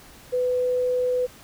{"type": "tone", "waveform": "sine", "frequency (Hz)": 499.5, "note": "B4", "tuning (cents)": 20, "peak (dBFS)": -20, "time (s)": [0.32, 1.27], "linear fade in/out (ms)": 20, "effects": ["pink hiss -48 dBFS RMS until 1.43 s"]}